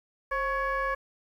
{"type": "tone with frequency modulation", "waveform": "sine", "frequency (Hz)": 1108.7, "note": "C#6", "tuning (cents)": 0, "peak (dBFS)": -25, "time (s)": [0.31, 0.95], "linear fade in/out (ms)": 10, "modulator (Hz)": 575, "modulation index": 1.2, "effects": ["tanh soft clip ceiling -22 dBFS", "10-bit"]}